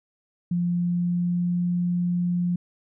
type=tone with pitch glide; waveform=sine; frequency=174.61 to 176.13 Hz; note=F3 to F3; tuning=0 to +15 cents; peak=-21 dBFS; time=0.51-2.56 s; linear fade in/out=5 ms; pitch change=+15 cents; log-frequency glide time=0.62-1.69 s; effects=none